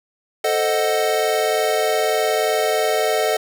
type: chord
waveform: square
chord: A diminished seventh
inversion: none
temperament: equal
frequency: 440 / 523.3 / 622.3 / 740 Hz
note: A4 / C5 / Eb5 / Gb5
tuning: 0 / 0 / 0 / 0 cents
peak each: -22 / -27 / -22 / -24 dBFS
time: 0.44-3.37 s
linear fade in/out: 5 ms
effects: none